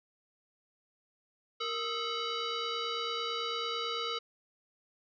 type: tone with frequency modulation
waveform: sine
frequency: 1257 Hz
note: D#6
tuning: 17 cents sharp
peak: -32 dBFS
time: 1.6-4.19 s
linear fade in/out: 10 ms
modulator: 861 Hz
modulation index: 3.7
effects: none